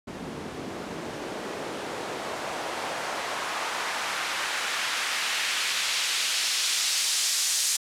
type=noise with band-pass filter sweep; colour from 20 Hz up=white; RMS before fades=-29 dBFS; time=0.07-7.77 s; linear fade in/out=10 ms; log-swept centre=200 to 6500 Hz; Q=0.9; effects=low-pass 11000 Hz 12 dB/octave